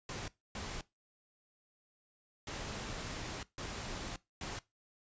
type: noise bursts at uneven times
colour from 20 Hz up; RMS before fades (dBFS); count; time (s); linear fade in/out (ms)
pink; -42; 5; 0.09-0.28 / 0.55-0.81 / 2.47-3.43 / 3.58-4.16 / 4.41-4.59; 2
effects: noise-tail reverb RT60 0.2 s tail -19 dB re dry + resampled to 16000 Hz